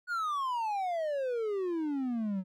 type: exponential sweep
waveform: triangle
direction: down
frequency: 1476 to 182.1 Hz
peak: -28 dBFS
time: 0.07-2.44 s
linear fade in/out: 50 ms
effects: none